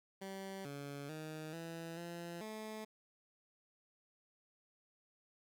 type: tone with pitch steps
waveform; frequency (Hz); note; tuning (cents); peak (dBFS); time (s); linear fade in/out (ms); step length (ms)
15% pulse; 193.3 / 141.9 / 155.9 / 165.8 / 171.2 / 216.9; G3 / C#3 / D#3 / E3 / F3 / A3; -24 / +41 / +4 / +10 / -34 / -25; -38; 0.21-2.85; 10; 440
effects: 12-bit